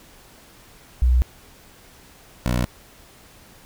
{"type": "tone pair in turn", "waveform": ["sine", "15% pulse"], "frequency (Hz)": [62, 60.97], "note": ["B1", "B1"], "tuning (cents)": [7, -22], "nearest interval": "unison", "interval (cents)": 29, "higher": "first", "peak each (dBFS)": -13, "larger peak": "neither", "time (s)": [[1.02, 1.22], [2.46, 2.65]], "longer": "first", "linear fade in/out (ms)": 0, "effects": ["pink hiss -49 dBFS RMS until 3.65 s"]}